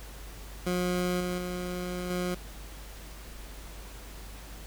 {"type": "tone with level steps", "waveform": "20% pulse", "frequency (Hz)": 179.4, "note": "F3", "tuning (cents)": 47, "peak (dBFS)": [-22, -25, -28, -24], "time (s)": [0.66, 2.35], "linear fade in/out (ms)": 10, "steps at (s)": [1.2, 1.38, 2.1], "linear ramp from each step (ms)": 5, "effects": ["added 50 Hz sine -43 dBFS peak until 4.66 s", "pink hiss -48 dBFS RMS until 4.66 s"]}